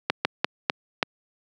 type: slowing click train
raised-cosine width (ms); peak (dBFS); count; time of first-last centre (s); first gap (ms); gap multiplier
0.3; -3; 5; 0.1-1.028; 150; 1.3
effects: high-pass 200 Hz 12 dB/octave